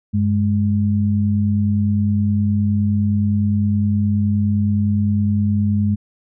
sine tone pair together, 98.02 / 207.7 Hz, G2 / G#3, 0 / 0 cents, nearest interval octave + minor second, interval 1300 cents, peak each -17 dBFS, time 0.13-5.96 s, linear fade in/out 20 ms, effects none

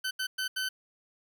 20% pulse tone bursts at uneven times, 1523 Hz, F#6, 50 cents sharp, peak -25 dBFS, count 4, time 0.04-0.11 / 0.19-0.27 / 0.38-0.48 / 0.56-0.69 s, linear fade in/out 10 ms, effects none

